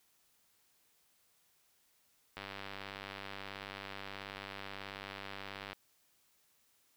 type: click train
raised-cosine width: 0.3 ms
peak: -27 dBFS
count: 332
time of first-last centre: 2.37-5.73 s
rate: 98.5 Hz
effects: white hiss -72 dBFS RMS until 6.96 s